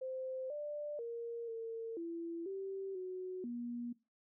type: tone with pitch steps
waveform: sine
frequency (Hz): 520 / 591 / 466.9 / 454.3 / 335.9 / 387.6 / 369.3 / 239.5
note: C5 / D5 / A#4 / A#4 / E4 / G4 / F#4 / A#3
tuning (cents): -11 / +11 / +3 / -45 / +33 / -20 / -3 / +47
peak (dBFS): -39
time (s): 0.01-3.93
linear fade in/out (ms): 10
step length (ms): 490
effects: noise-tail reverb RT60 0.3 s tail -20 dB re dry